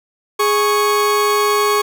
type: tone pair together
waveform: 40% pulse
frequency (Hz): 415.3 / 1104.2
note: G#4 / C#6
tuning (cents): 0 / -7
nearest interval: octave + perfect fourth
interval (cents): 1693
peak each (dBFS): -15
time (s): 0.39-1.82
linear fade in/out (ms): 10
effects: none